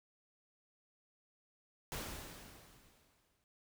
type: noise with exponential decay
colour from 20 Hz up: pink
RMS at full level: -41 dBFS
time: 1.92-3.44 s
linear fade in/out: 0 ms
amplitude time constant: 330 ms
effects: none